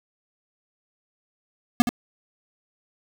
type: tone with echo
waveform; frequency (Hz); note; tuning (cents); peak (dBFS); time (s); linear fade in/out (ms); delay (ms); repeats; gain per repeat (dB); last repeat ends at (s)
square; 241; B3; -42; -13; 1.8-1.82; 0; 71; 1; -9; 1.891
effects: none